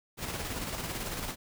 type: noise with tremolo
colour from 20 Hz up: pink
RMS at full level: -35 dBFS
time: 0.17-1.36 s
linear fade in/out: 50 ms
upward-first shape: square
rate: 18 Hz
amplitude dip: 35%
effects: none